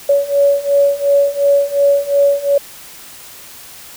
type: beating tone pair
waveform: sine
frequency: 563 / 565.8 Hz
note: C#5 / C#5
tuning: +27 / +35 cents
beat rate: 2.8 Hz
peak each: -14 / -12 dBFS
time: 0.09-2.58 s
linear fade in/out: 5 ms
effects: white hiss -36 dBFS RMS until 3.96 s